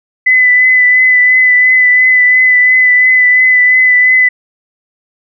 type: tone with vibrato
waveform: sine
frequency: 2006 Hz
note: B6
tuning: 26 cents sharp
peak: -4 dBFS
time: 0.26-4.29 s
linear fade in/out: 10 ms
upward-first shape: triangle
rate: 2.9 Hz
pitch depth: 22 cents each way
effects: none